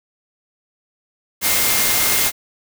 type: tone in noise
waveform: sine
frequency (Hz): 2116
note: C7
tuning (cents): +19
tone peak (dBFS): -27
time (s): 1.41-2.32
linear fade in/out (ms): 50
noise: white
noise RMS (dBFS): -17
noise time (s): 1.41-2.32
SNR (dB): -13
effects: none